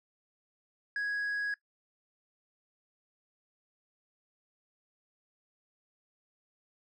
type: tone with tanh clipping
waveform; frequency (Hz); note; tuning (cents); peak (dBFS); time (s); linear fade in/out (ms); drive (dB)
triangle; 1661.2; G#6; 0; -31; 0.96-1.54; 2; 7
effects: noise-tail reverb RT60 0.1 s tail -20 dB re dry